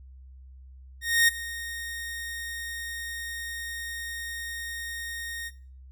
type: tone with ADSR envelope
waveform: sawtooth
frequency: 1855 Hz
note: A#6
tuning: 9 cents flat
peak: -13 dBFS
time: 1.01-5.51 s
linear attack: 270 ms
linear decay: 15 ms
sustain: -17 dB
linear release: 40 ms
effects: noise-tail reverb RT60 0.4 s tail -17 dB re dry + added 65 Hz sine -45 dBFS peak until 5.91 s